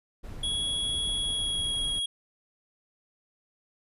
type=noise; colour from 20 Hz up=brown; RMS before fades=-39 dBFS; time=0.23-2 s; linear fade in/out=20 ms
type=tone with pitch glide; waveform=square; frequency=3341 to 3305 Hz; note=G#7 to G#7; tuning=+10 to -9 cents; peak=-28 dBFS; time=0.43-2.06 s; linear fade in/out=5 ms; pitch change=-19 cents; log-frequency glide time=1.14-1.8 s
effects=resampled to 32000 Hz